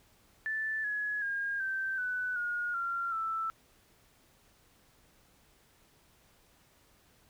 sine tone with pitch steps, 1757 / 1687.4 / 1620.5 / 1556.3 / 1494.6 / 1435.4 / 1378.5 / 1323.9 Hz, A6 / G#6 / G#6 / G6 / F#6 / F6 / F6 / E6, -3 / +27 / -43 / -13 / +17 / +47 / -23 / +7 cents, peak -31 dBFS, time 0.46-3.5 s, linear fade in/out 0 ms, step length 380 ms, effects pink hiss -65 dBFS RMS until 7.29 s

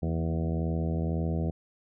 harmonic tone with a mistuned harmonic, 81.9 Hz, E2, 11 cents flat, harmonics 1 / 2 / 3 / 4 / 5 / 6 / 7 / 8 / 9, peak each -30 / -30 / -37 / -38 / -41 / -41 / -45 / -43 / -47 dBFS, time 0.02-1.51 s, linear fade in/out 10 ms, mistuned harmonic 3, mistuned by -58 cents, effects none

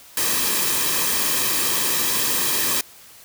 white noise with comb filter, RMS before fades -21 dBFS, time 0.17-2.81 s, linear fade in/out 2 ms, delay 1.4 ms, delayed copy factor -0.6, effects white hiss -46 dBFS RMS until 3.24 s

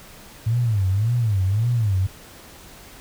sine tone with vibrato, 106.7 Hz, G#2, 47 cents sharp, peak -17 dBFS, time 0.46-2.07 s, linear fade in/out 10 ms, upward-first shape sine, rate 1.8 Hz, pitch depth 230 cents each way, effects pink hiss -44 dBFS RMS until 3 s

